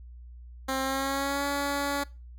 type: tone with pitch glide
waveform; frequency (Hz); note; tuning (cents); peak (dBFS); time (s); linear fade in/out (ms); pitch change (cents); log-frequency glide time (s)
10% pulse; 265.6 to 283; C4 to C#4; +26 to +36; -19; 0.68-2.04; 10; +110; 0.82-1.45
effects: noise-tail reverb RT60 0.3 s tail -22 dB re dry + added 60 Hz sine -43 dBFS peak until 2.38 s